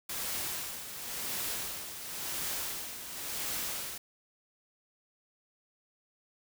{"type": "noise with tremolo", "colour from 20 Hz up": "white", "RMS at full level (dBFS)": -35, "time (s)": [0.09, 3.98], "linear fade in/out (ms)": 5, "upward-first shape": "sine", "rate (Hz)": 0.94, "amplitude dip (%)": 60, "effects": []}